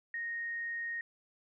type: tone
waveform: sine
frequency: 1862 Hz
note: A#6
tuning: 2 cents flat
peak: -35 dBFS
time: 0.14-1.01 s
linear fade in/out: 2 ms
effects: none